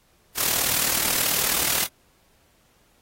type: noise with amplitude modulation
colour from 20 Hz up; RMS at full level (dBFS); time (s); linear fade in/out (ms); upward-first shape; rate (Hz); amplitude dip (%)
white; -20; 0.35-1.88; 50; sine; 38.6; 65
effects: pink hiss -62 dBFS RMS until 3.01 s + AAC 48 kbps